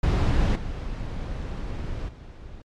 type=noise with level steps; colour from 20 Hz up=brown; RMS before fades=-20 / -31 / -41 dBFS; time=0.03-2.62 s; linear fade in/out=5 ms; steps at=0.55 / 2.08 s; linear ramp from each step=10 ms; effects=low-pass 5000 Hz 12 dB/octave + MP3 64 kbps